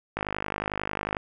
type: click train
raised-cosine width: 0.5 ms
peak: -13 dBFS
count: 52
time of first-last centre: 0.17-1.168 s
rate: 51.1 Hz
effects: none